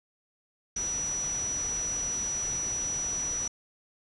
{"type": "tone in noise", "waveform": "sine", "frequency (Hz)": 5880, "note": "F#8", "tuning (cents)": -12, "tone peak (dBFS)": -29, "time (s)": [0.76, 3.48], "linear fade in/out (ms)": 5, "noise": "pink", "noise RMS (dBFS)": -41, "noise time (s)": [0.76, 3.48], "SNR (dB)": 9, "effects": ["resampled to 22050 Hz"]}